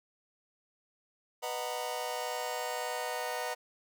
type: chord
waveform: sawtooth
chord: B major seventh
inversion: none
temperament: just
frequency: 493.9 / 617.4 / 740.8 / 926 Hz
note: B4 / D#5 / F#5 / A#5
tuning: 0 / -14 / +2 / -12 cents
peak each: -35 / -36 / -35 / -36 dBFS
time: 1.42-3.55 s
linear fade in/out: 20 ms
effects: none